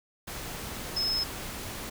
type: tone in noise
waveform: sine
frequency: 5180 Hz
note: E8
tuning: 31 cents flat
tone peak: -26 dBFS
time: 0.96-1.24 s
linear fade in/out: 10 ms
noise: pink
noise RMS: -38 dBFS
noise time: 0.27-1.9 s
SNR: +9 dB
effects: none